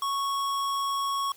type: tone with hard clipping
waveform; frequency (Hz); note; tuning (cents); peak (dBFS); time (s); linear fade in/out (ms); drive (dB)
sine; 1107; C#6; -3; -28; 0.02-1.32; 2; 17
effects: white hiss -54 dBFS RMS until 1.36 s